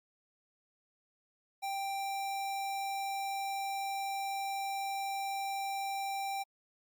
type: tone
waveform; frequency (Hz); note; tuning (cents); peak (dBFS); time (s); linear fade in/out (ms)
square; 786; G5; +4; -35; 1.62-6.44; 20
effects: Opus 48 kbps